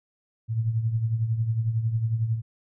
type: tone with tremolo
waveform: sine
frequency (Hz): 113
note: A2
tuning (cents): +47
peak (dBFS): -19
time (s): 0.48-2.42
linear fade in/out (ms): 50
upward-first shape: triangle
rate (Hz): 11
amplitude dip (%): 70
effects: none